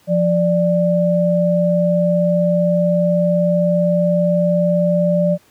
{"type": "tone pair together", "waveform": "sine", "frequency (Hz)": [174.61, 590.4], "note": ["F3", "D5"], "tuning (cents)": [0, 9], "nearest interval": "octave + major sixth", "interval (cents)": 2109, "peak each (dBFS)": -15, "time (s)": [0.07, 5.38], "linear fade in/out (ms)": 50, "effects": ["pink hiss -53 dBFS RMS until 5.5 s", "high-pass 100 Hz 12 dB/octave"]}